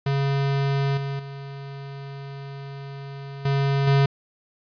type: tone with level steps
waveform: square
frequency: 138.59 Hz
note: C#3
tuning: in tune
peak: -21 / -27 / -34 / -20 / -16 dBFS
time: 0.06-4.06 s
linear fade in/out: 5 ms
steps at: 0.97 / 1.19 / 3.45 / 3.87 s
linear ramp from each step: 5 ms
effects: resampled to 11025 Hz + 9-bit